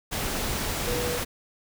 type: tone in noise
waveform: sine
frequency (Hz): 487.3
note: B4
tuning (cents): -23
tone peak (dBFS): -29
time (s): 0.86-1.19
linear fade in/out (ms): 20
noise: pink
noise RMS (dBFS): -29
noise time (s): 0.11-1.25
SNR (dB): -3
effects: none